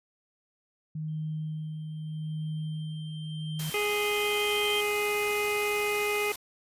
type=tone with tremolo; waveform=sine; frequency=155.56 Hz; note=D#3; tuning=in tune; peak=-30 dBFS; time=0.95-3.7 s; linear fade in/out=5 ms; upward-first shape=sine; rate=0.8 Hz; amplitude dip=40%
type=tone with exponential growth; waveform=triangle; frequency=3147 Hz; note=G7; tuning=6 cents sharp; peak=-27 dBFS; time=1.08-4.81 s; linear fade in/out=5 ms; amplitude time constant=810 ms
type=noise; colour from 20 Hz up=white; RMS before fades=-38 dBFS; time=3.59-6.36 s; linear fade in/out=5 ms
type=harmonic tone; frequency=415.3 Hz; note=G#4; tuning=in tune; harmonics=1 / 2 / 3 / 5 / 6 / 7; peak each=-29 / -37 / -37 / -33 / -33 / -41 dBFS; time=3.74-6.32 s; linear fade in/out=2 ms
effects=resampled to 32000 Hz